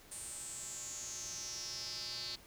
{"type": "tone with band-pass filter sweep", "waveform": "square", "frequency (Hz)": 120, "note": "B2", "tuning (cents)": -49, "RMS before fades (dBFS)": -44, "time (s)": [0.11, 2.36], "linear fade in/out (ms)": 10, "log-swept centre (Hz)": [9000, 4400], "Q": 7.5, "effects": ["pink hiss -59 dBFS RMS until 2.46 s"]}